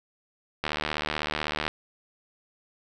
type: click train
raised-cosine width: 0.3 ms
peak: -11 dBFS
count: 80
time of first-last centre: 0.64-1.679 s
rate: 76 Hz
effects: none